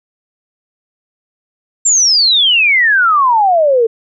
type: exponential sweep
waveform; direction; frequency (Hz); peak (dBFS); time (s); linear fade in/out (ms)
sine; down; 7530 to 440; -7; 1.85-3.87; 10
effects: none